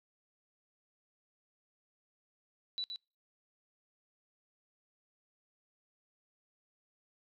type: tone with echo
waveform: sine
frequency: 3951 Hz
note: B7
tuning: in tune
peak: -34 dBFS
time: 2.78-2.84 s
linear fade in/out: 0 ms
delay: 120 ms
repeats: 1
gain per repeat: -5 dB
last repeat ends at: 2.96 s
effects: noise-tail reverb RT60 0.3 s tail -26 dB re dry